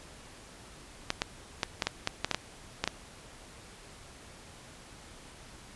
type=clicks; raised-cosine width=0.2 ms; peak=-10 dBFS; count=11; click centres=1.104 / 1.219 / 1.632 / 1.822 / 1.87 / 2.074 / 2.246 / 2.313 / 2.346 / 2.84 / 2.876 s; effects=pink hiss -51 dBFS RMS until 5.75 s + resampled to 24000 Hz